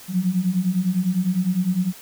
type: beating tone pair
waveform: sine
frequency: 176.2 / 186.1 Hz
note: F3 / F#3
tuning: +16 / +10 cents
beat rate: 9.9 Hz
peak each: -23 / -20 dBFS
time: 0.08-1.93 s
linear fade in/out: 50 ms
effects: white hiss -43 dBFS RMS until 2.01 s